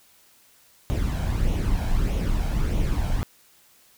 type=noise with flanger; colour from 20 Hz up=brown; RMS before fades=-23 dBFS; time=0.9-3.23 s; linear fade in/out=0 ms; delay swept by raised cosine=0.31 to 1.3 ms; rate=1.6 Hz; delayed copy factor=+0.55; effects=white hiss -57 dBFS RMS until 3.97 s